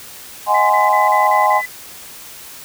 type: chord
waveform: sine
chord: Ab dominant seventh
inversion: second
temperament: just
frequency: 623 / 747.5 / 830.6 / 1038.3 Hz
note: Eb5 / Gb5 / Ab5 / C6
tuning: +2 / +17 / 0 / -14 cents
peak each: -20 / -20 / -14 / -15 dBFS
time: 0.46-1.62 s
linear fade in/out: 50 ms
type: tone bursts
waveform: sine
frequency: 2000 Hz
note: B6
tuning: 21 cents sharp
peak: -21 dBFS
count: 6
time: 0.54-1.66 s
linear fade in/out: 10 ms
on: 160 ms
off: 32 ms
effects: white hiss -36 dBFS RMS until 2.64 s